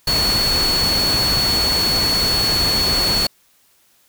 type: tone in noise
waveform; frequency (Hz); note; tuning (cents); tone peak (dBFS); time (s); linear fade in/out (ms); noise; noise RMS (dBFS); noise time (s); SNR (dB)
sine; 4398; C#8; -14; -16; 0.07-3.27; 5; pink; -22; 0.07-3.27; +3
effects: white hiss -57 dBFS RMS until 4.08 s